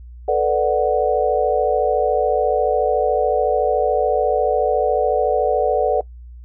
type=chord; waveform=sine; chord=B minor seventh; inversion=third; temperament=equal; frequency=440 / 493.9 / 587.3 / 740 Hz; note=A4 / B4 / D5 / F#5; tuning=0 / 0 / 0 / 0 cents; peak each=-20 dBFS; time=0.28-6.01 s; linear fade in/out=5 ms; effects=noise-tail reverb RT60 0.1 s tail -21 dB re dry + added 60 Hz sine -35 dBFS peak until 6.44 s